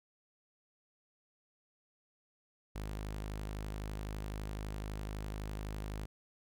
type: tone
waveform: sawtooth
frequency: 51.91 Hz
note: G#1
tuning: in tune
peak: -35 dBFS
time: 2.75-6.06 s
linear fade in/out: 10 ms
effects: none